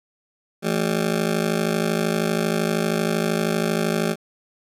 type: ring-modulated tone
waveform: 20% pulse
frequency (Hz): 196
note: G3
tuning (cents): 0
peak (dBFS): -12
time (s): 0.62-4.16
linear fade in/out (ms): 50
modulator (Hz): 26.4
effects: resampled to 32000 Hz + 9-bit